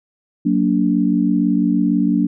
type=chord; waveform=sine; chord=Gb augmented; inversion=none; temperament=just; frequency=185 / 231.2 / 289.1 Hz; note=Gb3 / Bb3 / D4; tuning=0 / -14 / -27 cents; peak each=-18 / -18 / -17 dBFS; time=0.45-2.27 s; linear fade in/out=10 ms; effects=none